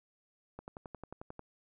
click train, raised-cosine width 1 ms, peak -30 dBFS, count 10, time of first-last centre 0.59-1.394 s, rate 11.2 Hz, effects none

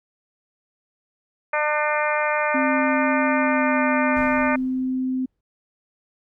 harmonic tone, 300.5 Hz, D4, 40 cents sharp, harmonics 2 / 3 / 4 / 5 / 6 / 7 / 8, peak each -24 / -26 / -27 / -28 / -29 / -29 / -30 dBFS, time 1.53-4.56 s, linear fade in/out 5 ms
sine tone with pitch glide, 264.5 to 258.2 Hz, C4 to C4, +19 to -23 cents, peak -21 dBFS, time 2.54-5.26 s, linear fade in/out 10 ms, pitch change -42 cents, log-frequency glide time 3.27-3.84 s
brown noise with exponential decay, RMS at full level -34 dBFS, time 4.16-5.41 s, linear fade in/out 5 ms, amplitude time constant 270 ms
effects none

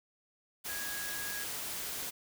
sine tone in noise, 1654 Hz, G#6, 8 cents flat, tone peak -41 dBFS, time 0.68-1.45 s, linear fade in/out 20 ms, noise white, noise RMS -39 dBFS, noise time 0.64-2.11 s, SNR -5 dB, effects none

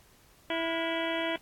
harmonic tone with a mistuned harmonic, 329.6 Hz, E4, in tune, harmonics 1 / 2 / 3 / 4 / 5 / 6 / 7 / 8 / 9 / 10, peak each -34 / -33 / -38 / -42 / -41 / -38 / -40 / -45 / -42 / -40 dBFS, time 0.5-1.36 s, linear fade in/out 2 ms, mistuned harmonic 4, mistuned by +140 cents, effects pink hiss -60 dBFS RMS until 1.41 s + AAC 64 kbps

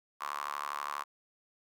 sawtooth tone with high-pass filter, 72.4 Hz, D2, 24 cents flat, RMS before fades -38 dBFS, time 0.2-1.04 s, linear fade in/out 20 ms, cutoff 1100 Hz, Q 7.3, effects none

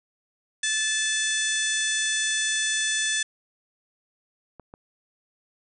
harmonic tone, 872 Hz, A5, 16 cents flat, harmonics 2 / 3 / 4 / 5 / 6 / 7 / 8 / 9 / 10, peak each -27 / -36 / -29 / -40 / -38 / -31 / -35 / -35 / -32 dBFS, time 0.63-3.23 s, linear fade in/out 5 ms
clicks, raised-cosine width 1 ms, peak -29 dBFS, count 2, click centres 4.597 / 4.739 s
effects none

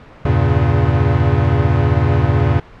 square chord, E diminished seventh, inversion none, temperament equal, 82.41 / 98 / 116.54 / 138.59 Hz, E2 / G2 / Bb2 / Db3, 0 / 0 / 0 / 0 cents, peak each -18 dBFS, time 0.25-2.6 s, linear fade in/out 5 ms, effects pink hiss -40 dBFS RMS until 2.8 s + low-pass 2000 Hz 12 dB/octave

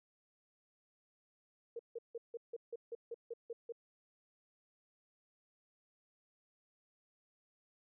sine tone bursts, 466.2 Hz, A#4, in tune, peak -40 dBFS, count 11, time 1.76-3.723 s, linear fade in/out 5 ms, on 33 ms, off 160 ms, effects none

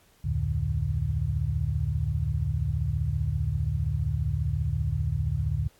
sine tone cluster, 70.8 / 85.9 / 111.5 / 147.1 Hz, C#2 / F2 / A2 / D3, +37 / -28 / +23 / +3 cents, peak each -30 dBFS, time 0.24-5.68 s, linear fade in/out 10 ms, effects pink hiss -61 dBFS RMS until 5.79 s + AAC 64 kbps

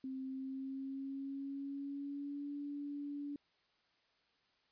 sine tone with pitch glide, 263.5 to 287.3 Hz, C4 to D4, +12 to -38 cents, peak -40 dBFS, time 0.04-3.36 s, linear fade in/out 2 ms, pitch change +150 cents, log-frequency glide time 0.24-2.53 s, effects white hiss -75 dBFS RMS until 4.71 s + resampled to 11025 Hz

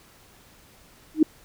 sine tone with exponential growth, 311.6 Hz, D#4, 3 cents sharp, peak -9 dBFS, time 1.14-1.23 s, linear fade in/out 5 ms, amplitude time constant 19 ms, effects pink hiss -54 dBFS RMS until 1.44 s

